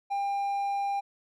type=tone; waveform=triangle; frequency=799 Hz; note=G5; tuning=33 cents sharp; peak=-25 dBFS; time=0.1-1.01 s; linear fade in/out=20 ms; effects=none